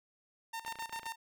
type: tone with tremolo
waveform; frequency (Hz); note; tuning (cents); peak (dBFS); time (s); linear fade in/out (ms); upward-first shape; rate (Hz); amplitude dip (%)
sawtooth; 909; A#5; -44; -34; 0.53-1.16; 10; square; 7.6; 80
type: clicks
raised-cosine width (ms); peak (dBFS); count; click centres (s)
0.3; -31; 12; 0.649 / 0.68 / 0.723 / 0.756 / 0.788 / 0.824 / 0.895 / 0.93 / 0.961 / 0.995 / 1.032 / 1.065
effects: none